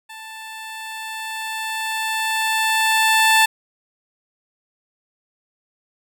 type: tone with level ramp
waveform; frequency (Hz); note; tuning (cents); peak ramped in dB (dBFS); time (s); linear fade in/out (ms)
15% pulse; 882; A5; +4; -29 to -5; 0.09-3.46; 10
effects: none